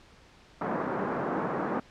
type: band-pass noise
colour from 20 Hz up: pink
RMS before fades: -31 dBFS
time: 0.61-1.8 s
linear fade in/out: 5 ms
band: 180 to 1400 Hz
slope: 24 dB/octave
effects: pink hiss -56 dBFS RMS until 1.9 s + low-pass 5000 Hz 12 dB/octave